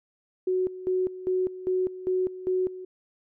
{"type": "tone with tremolo", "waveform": "sine", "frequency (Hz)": 370, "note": "F#4", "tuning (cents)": 0, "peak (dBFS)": -22, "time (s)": [0.47, 2.85], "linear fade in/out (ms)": 5, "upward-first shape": "square", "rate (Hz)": 2.5, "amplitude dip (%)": 80, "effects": []}